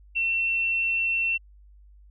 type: tone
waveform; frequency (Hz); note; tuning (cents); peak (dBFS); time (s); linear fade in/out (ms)
sine; 2703; E7; +43; -22; 0.15-1.38; 20
effects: added 50 Hz sine -49 dBFS peak until 2.1 s